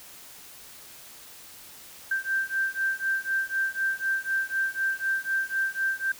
sine beating tone pair, 1568 / 1572 Hz, G6 / G6, 0 / +4 cents, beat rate 4 Hz, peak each -28 dBFS, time 2.11-6.12 s, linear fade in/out 5 ms, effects white hiss -47 dBFS RMS until 6.19 s

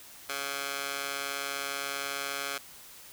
15% pulse tone with high-pass filter, 140 Hz, C#3, 18 cents sharp, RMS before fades -35 dBFS, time 0.29-2.58 s, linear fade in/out 5 ms, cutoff 1100 Hz, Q 0.66, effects white hiss -50 dBFS RMS until 3.12 s

